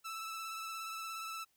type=tone with vibrato; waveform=sawtooth; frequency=1318.5 Hz; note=E6; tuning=in tune; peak=-37 dBFS; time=0.04-1.45 s; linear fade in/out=20 ms; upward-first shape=triangle; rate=17 Hz; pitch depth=27 cents each way; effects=white hiss -75 dBFS RMS until 1.56 s